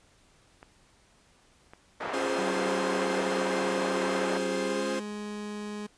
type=clicks; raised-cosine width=0.5 ms; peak=-31 dBFS; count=3; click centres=0.629 / 1.735 / 2.076 s
type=band-pass noise; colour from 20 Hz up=pink; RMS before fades=-34 dBFS; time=2-4.38 s; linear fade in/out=10 ms; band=540 to 1500 Hz; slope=12 dB/octave
type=chord; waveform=45% pulse; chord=Db major seventh; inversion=none; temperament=equal with one note detuned; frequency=273.5 / 349.2 / 415.3 / 523.3 Hz; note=Db4 / F4 / Ab4 / C5; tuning=-23 / 0 / 0 / 0 cents; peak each=-36 / -36 / -34 / -32 dBFS; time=2.13-5 s; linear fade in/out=10 ms
type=tone with pitch glide; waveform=30% pulse; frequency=191.3 to 208.6 Hz; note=G3 to G#3; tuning=-42 to +8 cents; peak=-32 dBFS; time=2.38-5.87 s; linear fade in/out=10 ms; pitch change=+150 cents; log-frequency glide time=4.55-4.92 s
effects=pink hiss -62 dBFS RMS until 5.97 s + resampled to 22050 Hz